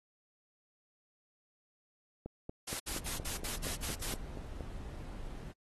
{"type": "click train", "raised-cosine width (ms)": 2, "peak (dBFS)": -28, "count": 11, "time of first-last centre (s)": [2.26, 4.607], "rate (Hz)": 4.26}
{"type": "noise bursts", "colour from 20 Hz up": "white", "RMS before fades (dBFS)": -39, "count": 8, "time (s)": [2.67, 4.144], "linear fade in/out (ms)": 10, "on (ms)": 130, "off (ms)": 62}
{"type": "noise", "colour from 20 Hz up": "brown", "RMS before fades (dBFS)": -44, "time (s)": [2.86, 5.53], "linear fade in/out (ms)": 20}
{"effects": ["AAC 32 kbps"]}